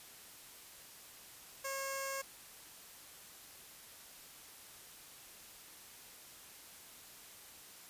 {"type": "tone with notch filter", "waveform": "5% pulse", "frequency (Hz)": 543, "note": "C#5", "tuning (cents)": -36, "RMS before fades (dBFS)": -40, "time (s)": [1.64, 2.22], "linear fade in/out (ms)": 10, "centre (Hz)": 3700, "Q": 0.55, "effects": ["white hiss -55 dBFS RMS until 7.89 s", "resampled to 32000 Hz"]}